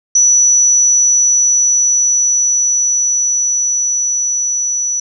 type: tone with level ramp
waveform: sine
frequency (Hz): 5920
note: F#8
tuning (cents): 0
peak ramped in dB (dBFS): -6 to -14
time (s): 0.15-5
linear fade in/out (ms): 5
effects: none